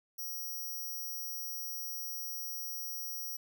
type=tone; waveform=5% pulse; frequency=5700 Hz; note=F8; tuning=34 cents sharp; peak=-32 dBFS; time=0.18-3.37 s; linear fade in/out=10 ms; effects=none